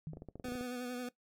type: tone with exponential decay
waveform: sine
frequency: 155.56 Hz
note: D#3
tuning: in tune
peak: -36 dBFS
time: 0.07-0.28 s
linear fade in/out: 0 ms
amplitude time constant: 45 ms
type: clicks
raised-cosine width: 2 ms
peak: -33 dBFS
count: 11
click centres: 0.134 / 0.171 / 0.221 / 0.287 / 0.356 / 0.398 / 0.454 / 0.485 / 0.521 / 0.554 / 0.61 s
type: tone with vibrato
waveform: 25% pulse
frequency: 247.6 Hz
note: B3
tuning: 5 cents sharp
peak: -35 dBFS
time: 0.44-1.09 s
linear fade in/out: 5 ms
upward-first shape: sine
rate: 11 Hz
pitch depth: 29 cents each way
effects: noise-tail reverb RT60 0.1 s tail -17 dB re dry